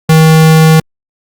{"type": "tone", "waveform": "square", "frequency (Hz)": 159, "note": "D#3", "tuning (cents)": 38, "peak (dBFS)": -3, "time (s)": [0.09, 0.8], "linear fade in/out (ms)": 5, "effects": ["Opus 48 kbps"]}